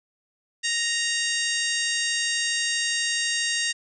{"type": "harmonic tone with a mistuned harmonic", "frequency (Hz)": 932.3, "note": "A#5", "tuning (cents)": 0, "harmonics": [2, 3, 4, 5, 6, 7, 8, 9], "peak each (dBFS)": [-28, -30, -31, -32, -33, -33, -34, -35], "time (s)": [0.63, 3.73], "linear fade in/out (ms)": 20, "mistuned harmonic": 9, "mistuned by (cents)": 44, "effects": []}